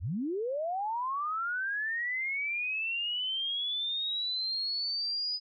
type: linear sweep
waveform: sine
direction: up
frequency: 61.7 to 4992 Hz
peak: -30 dBFS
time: 0-5.4 s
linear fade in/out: 50 ms
effects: none